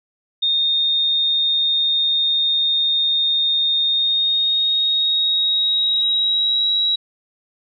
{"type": "tone with pitch glide", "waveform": "sine", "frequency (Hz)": [3674, 3868], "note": ["A#7", "B7"], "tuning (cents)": [-26, -37], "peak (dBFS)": -15, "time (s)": [0.42, 6.96], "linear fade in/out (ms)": 10, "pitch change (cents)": 89, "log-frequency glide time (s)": [3.83, 6.69], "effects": []}